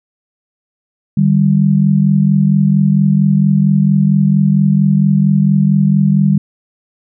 sine tone pair together, 151.61 / 196 Hz, D#3 / G3, -45 / 0 cents, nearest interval major third, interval 445 cents, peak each -11 / -10 dBFS, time 1.17-6.38 s, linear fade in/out 5 ms, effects none

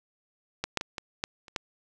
clicks, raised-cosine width 0.2 ms, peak -12 / -9 / -15 / -17 / -11 / -30 / -12 dBFS, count 7, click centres 0.64 / 0.773 / 0.811 / 0.982 / 1.239 / 1.482 / 1.562 s, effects none

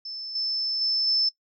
sine tone with level steps, 5274 Hz, E8, in tune, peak -33 / -25 / -22 / -20 dBFS, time 0.05-1.29 s, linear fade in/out 5 ms, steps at 0.35 / 0.81 / 1.07 s, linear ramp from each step 5 ms, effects noise-tail reverb RT60 0.1 s tail -19 dB re dry

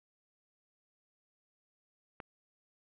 click, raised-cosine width 0.5 ms, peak -28 dBFS, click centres 2.202 s, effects resampled to 8000 Hz + 10-bit

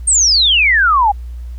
sine exponential sweep, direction down, 8790 to 784 Hz, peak -8 dBFS, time 0.07-1.12 s, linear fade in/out 10 ms, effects added 60 Hz sine -24 dBFS peak until 1.58 s + pink hiss -53 dBFS RMS until 1.58 s

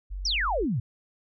sine tone, 47.12 Hz, F#1, 32 cents sharp, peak -31 dBFS, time 0.1-0.66 s, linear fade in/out 20 ms
sine exponential sweep, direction down, 5920 to 102.9 Hz, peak -24 dBFS, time 0.25-0.8 s, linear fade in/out 5 ms
effects none

